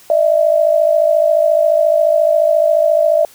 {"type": "tone pair together", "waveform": "sine", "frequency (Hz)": [604, 658.3], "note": ["D5", "E5"], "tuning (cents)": [48, -3], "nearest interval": "minor second", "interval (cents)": 149, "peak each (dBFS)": -12, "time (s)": [0.1, 3.25], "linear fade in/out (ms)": 2, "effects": ["white hiss -44 dBFS RMS until 3.34 s"]}